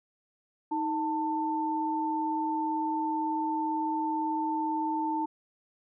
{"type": "tone pair together", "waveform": "sine", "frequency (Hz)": [314.2, 891], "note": ["D#4", "A5"], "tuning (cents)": [17, 22], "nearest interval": "octave + tritone", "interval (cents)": 1805, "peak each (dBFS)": [-31, -29], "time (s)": [0.71, 5.26], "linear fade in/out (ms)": 10, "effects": []}